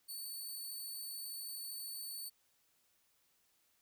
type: tone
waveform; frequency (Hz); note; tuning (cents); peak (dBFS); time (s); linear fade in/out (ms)
5% pulse; 4487; C#8; +20; -36; 0.08-2.3; 20
effects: white hiss -75 dBFS RMS until 3.81 s